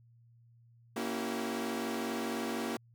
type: chord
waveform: sawtooth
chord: A# diminished seventh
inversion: none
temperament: equal with one note detuned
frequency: 233.1 / 277.2 / 329.6 / 382.4 Hz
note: A#3 / C#4 / E4 / G4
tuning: 0 / 0 / 0 / -43 cents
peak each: -33 / -37 / -37 / -36 dBFS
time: 0.96-2.77 s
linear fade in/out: 5 ms
effects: added 117 Hz sine -59 dBFS peak until 2.94 s

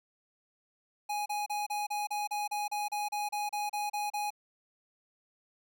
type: tone bursts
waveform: square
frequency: 830.6 Hz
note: G#5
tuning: in tune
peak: -32 dBFS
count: 16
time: 1.09-4.305 s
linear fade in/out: 10 ms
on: 170 ms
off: 33 ms
effects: none

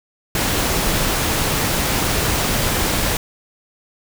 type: noise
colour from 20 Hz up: pink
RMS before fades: -19 dBFS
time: 0.35-3.17 s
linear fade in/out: 2 ms
effects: none

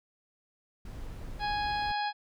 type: noise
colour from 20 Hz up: brown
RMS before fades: -41 dBFS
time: 0.85-1.92 s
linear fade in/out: 5 ms
type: harmonic tone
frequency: 830.6 Hz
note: G#5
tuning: in tune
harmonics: 1 / 2 / 3 / 4 / 5 / 6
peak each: -30 / -37 / -43 / -43 / -42 / -45 dBFS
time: 1.39-2.13 s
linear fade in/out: 50 ms
effects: none

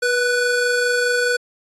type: tone pair together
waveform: square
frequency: 487.8 / 1488.2 Hz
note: B4 / F#6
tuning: -21 / +10 cents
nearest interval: octave + perfect fifth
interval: 1931 cents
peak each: -20 dBFS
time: 0.02-1.37 s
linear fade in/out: 10 ms
effects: resampled to 22050 Hz

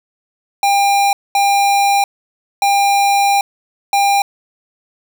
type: tone bursts at uneven times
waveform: square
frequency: 800 Hz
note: G5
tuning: 35 cents sharp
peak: -11 dBFS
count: 4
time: 0.63-1.13 / 1.35-2.04 / 2.62-3.41 / 3.93-4.22 s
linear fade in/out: 2 ms
effects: none

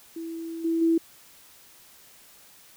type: tone with level steps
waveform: sine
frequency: 329.6 Hz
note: E4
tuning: in tune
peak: -32 / -22 / -18 dBFS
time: 0.16-0.98 s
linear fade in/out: 5 ms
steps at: 0.64 / 0.81 s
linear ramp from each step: 10 ms
effects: white hiss -53 dBFS RMS until 2.76 s

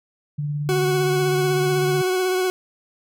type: tone with tremolo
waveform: sine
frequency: 146.83 Hz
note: D3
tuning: in tune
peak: -21 dBFS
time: 0.38-2.02 s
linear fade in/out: 10 ms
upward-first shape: triangle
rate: 18 Hz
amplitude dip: 30%
type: tone with vibrato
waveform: 40% pulse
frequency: 370 Hz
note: F#4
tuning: in tune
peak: -18 dBFS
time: 0.69-2.5 s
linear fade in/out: 0 ms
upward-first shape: sine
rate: 16 Hz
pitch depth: 22 cents each way
effects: none

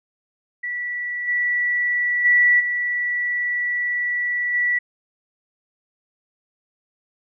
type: tone with level steps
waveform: sine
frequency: 1953 Hz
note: B6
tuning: 20 cents flat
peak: -24 / -18 / -12 / -20 / -17 dBFS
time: 0.63-4.79 s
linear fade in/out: 10 ms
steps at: 1.27 / 2.24 / 2.59 / 4.53 s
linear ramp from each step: 20 ms
effects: none

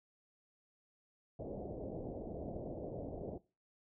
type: low-pass noise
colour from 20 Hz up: white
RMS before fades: -44 dBFS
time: 1.39-3.38 s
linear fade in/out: 5 ms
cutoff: 650 Hz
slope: 48 dB/octave
effects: noise-tail reverb RT60 0.3 s tail -20 dB re dry

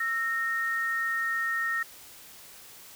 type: tone pair together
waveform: sine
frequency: 1326 / 1849.5 Hz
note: E6 / A#6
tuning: +10 / -14 cents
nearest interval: tritone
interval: 576 cents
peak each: -33 / -27 dBFS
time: 0-1.83 s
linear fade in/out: 5 ms
effects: white hiss -49 dBFS RMS until 2.95 s

